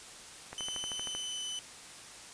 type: click train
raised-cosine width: 0.5 ms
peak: -26 dBFS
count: 9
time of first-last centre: 0.53-1.15 s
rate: 12.9 Hz
type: tone with pitch glide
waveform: sawtooth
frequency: 3036 to 3015 Hz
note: F#7 to F#7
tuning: +44 to +32 cents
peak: -33 dBFS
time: 0.58-1.59 s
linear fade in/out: 0 ms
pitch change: -12 cents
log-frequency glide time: 1.07-1.46 s
effects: white hiss -49 dBFS RMS until 2.33 s + resampled to 22050 Hz